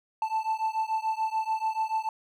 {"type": "beating tone pair", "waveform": "triangle", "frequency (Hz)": [878, 884.9], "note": ["A5", "A5"], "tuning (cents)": [-4, 10], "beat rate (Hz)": 6.9, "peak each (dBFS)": [-27, -28], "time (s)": [0.22, 2.09], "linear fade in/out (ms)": 2, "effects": []}